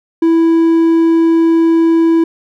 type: tone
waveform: triangle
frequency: 329.6 Hz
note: E4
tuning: in tune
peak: -5 dBFS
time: 0.22-2.24 s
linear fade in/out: 5 ms
effects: none